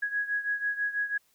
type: beating tone pair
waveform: sine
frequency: 1661.2 / 1667.3 Hz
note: G#6 / G#6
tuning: 0 / +6 cents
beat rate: 6.1 Hz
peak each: -29 / -33 dBFS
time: 0.02-1.18 s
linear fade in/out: 10 ms
effects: white hiss -68 dBFS RMS until 1.34 s